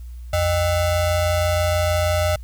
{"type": "ring-modulated tone", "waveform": "square", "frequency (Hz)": 350.2, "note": "F4", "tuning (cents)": 5, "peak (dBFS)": -15, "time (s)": [0.33, 2.36], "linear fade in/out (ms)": 5, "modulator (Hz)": 264, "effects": ["added 60 Hz sine -32 dBFS peak until 2.43 s", "white hiss -58 dBFS RMS until 2.43 s"]}